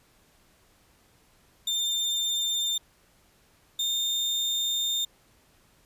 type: tone pair in turn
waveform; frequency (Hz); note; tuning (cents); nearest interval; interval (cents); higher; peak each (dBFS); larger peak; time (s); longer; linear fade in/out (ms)
35% pulse; 3604 / 3631; A7 / A#7; +41 / -46; unison; 13; second; -23; neither; 1.67-2.78 / 3.79-5.05; second; 5
effects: pink hiss -62 dBFS RMS until 5.85 s + resampled to 32000 Hz